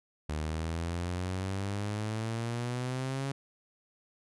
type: exponential sweep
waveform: sawtooth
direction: up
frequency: 75.3 to 138.59 Hz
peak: -28 dBFS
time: 0.29-3.32 s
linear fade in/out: 5 ms
effects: resampled to 24000 Hz